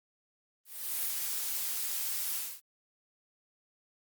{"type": "noise with ADSR envelope", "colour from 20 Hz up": "blue", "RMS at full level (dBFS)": -31, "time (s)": [0.65, 2.61], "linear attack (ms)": 410, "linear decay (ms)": 4, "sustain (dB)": -3, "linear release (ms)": 240, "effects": ["Opus 32 kbps"]}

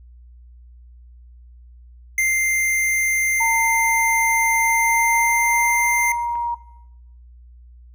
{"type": "tone", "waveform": "square", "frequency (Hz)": 2093, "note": "C7", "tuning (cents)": 0, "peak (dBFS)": -17, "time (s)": [2.18, 6.12], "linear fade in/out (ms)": 2}
{"type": "tone with pitch glide", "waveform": "sine", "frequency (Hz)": [912, 946.9], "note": ["A#5", "A#5"], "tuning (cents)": [-38, 27], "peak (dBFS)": -19, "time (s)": [3.4, 6.55], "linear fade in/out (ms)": 10, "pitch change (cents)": 65, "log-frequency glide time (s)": [4.57, 5.91]}
{"type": "click", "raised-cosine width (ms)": 0.5, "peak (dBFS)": -27, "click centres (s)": 6.355}
{"effects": ["noise-tail reverb RT60 0.8 s tail -17 dB re dry", "added 60 Hz sine -42 dBFS peak until 7.94 s"]}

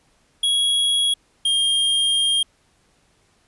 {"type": "tone pair in turn", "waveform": "square", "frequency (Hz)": [3322, 3218], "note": ["G#7", "G7"], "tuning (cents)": [0, 45], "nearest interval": "minor second", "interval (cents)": 55, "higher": "first", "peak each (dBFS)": -17, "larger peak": "neither", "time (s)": [[0.43, 1.14], [1.45, 2.43]], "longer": "second", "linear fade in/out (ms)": 5, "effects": ["pink hiss -61 dBFS RMS until 3.47 s", "resampled to 24000 Hz"]}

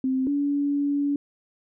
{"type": "tone pair in turn", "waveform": "sine", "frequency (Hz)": [261.6, 285.4], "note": ["C4", "D4"], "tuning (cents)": [0, -49], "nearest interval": "major second", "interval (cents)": 151, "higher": "second", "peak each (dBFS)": [-21, -21], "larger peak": "neither", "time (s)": [[0.04, 0.27], [0.27, 1.16]], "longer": "second", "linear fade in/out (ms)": 2, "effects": []}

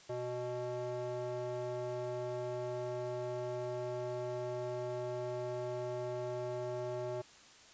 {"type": "tone with band-pass filter", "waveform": "square", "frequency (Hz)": 123.47, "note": "B2", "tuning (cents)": 0, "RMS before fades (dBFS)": -39, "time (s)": [0.09, 7.22], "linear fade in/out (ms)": 10, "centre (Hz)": 540, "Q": 2.6, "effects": ["white hiss -58 dBFS RMS until 7.73 s", "resampled to 16000 Hz"]}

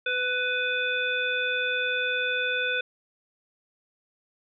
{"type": "harmonic tone with a mistuned harmonic", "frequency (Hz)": 501, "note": "B4", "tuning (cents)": 25, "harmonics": [1, 3, 5, 7], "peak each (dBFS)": [-32, -27, -30, -33], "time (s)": [0.06, 2.81], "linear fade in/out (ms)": 5, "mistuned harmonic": 3, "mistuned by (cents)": -17, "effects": []}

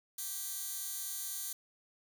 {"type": "tone with high-pass filter", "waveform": "15% pulse", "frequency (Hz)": 392, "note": "G4", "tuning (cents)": 0, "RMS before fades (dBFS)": -40, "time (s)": [0.18, 1.53], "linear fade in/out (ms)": 5, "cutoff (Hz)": 8400, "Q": 0.79, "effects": []}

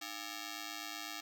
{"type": "ring-modulated tone", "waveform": "5% pulse", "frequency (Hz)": 502, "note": "B4", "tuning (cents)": 28, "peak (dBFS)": -27, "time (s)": [0.01, 1.21], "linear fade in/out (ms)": 10, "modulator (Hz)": 197, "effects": []}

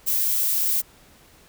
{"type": "noise", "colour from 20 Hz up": "violet", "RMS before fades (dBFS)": -22, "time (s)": [0.06, 0.82], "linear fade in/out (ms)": 20, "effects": ["pink hiss -53 dBFS RMS until 1.48 s"]}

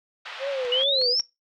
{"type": "band-pass noise", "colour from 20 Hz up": "white", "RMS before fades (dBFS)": -38, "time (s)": [0.25, 0.83], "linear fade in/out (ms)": 10, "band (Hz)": [620, 3500], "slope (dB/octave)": 24}
{"type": "tone with vibrato", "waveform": "sine", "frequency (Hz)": 523.3, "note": "C5", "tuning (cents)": 0, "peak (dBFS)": -25, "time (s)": [0.39, 1.16], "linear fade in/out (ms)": 50, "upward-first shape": "triangle", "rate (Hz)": 2.5, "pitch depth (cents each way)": 140}
{"type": "click train", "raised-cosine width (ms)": 0.2, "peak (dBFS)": -22, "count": 4, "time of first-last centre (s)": [0.65, 1.198], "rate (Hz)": 5.47}
{"type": "exponential sweep", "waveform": "sine", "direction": "up", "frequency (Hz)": [2869, 5588], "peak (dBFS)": -20, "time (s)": [0.72, 1.21], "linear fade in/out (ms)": 2}
{"effects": ["noise-tail reverb RT60 0.2 s tail -20 dB re dry"]}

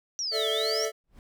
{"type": "exponential two-way sweep", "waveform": "sine", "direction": "down then up", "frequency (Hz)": [5920, 3150, 5870], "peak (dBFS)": -28, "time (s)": [0.19, 0.85], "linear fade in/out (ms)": 0, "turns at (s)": 0.5}
{"type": "chord", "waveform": "square", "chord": "A suspended fourth", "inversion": "none", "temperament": "equal", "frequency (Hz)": [440, 587.3, 659.3], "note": ["A4", "D5", "E5"], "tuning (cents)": [0, 0, 0], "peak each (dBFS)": [-30, -35, -34], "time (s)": [0.31, 0.92], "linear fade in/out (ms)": 50}
{"type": "noise with exponential growth", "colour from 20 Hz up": "brown", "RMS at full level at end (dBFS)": -43, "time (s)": [1.04, 1.19], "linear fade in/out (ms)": 1, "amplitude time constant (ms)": 31}
{"effects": []}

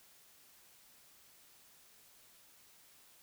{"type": "silence", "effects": ["white hiss -63 dBFS RMS until 3.22 s"]}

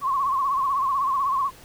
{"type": "tone with vibrato", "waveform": "sine", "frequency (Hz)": 1084, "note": "C#6", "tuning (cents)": -39, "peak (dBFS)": -20, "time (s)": [0.01, 1.51], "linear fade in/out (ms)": 50, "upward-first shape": "sine", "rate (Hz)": 16, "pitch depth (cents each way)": 85, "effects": ["pink hiss -48 dBFS RMS until 1.64 s"]}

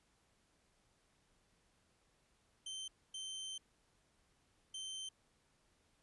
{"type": "tone bursts at uneven times", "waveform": "sawtooth", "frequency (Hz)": 3106, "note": "G7", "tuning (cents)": -17, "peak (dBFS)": -40, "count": 3, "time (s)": [[2.66, 2.88], [3.14, 3.58], [4.74, 5.09]], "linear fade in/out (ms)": 5, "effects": ["pink hiss -75 dBFS RMS until 6.02 s", "resampled to 24000 Hz"]}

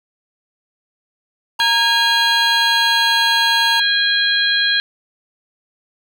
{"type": "tone with pitch glide", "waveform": "square", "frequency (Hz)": [928, 920.5], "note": ["A#5", "A#5"], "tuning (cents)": [-8, -22], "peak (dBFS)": -20, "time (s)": [1.59, 3.8], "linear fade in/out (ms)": 5, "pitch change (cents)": -14, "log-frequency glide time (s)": [2.44, 3.13]}
{"type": "harmonic tone", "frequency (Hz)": 819, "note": "G#5", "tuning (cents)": -24, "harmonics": [2, 3, 4, 5], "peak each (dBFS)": [-17, -28, -18, -19], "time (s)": [1.6, 4.8], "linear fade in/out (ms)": 0}
{"effects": []}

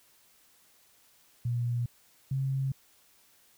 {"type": "tone pair in turn", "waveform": "sine", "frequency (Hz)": [120, 134.7], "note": ["B2", "C#3"], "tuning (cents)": [-49, -49], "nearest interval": "major second", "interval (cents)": 200, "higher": "second", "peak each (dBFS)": -27, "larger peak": "neither", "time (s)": [[1.45, 1.86], [2.31, 2.72]], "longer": "neither", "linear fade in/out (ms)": 5, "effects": ["white hiss -63 dBFS RMS until 3.57 s"]}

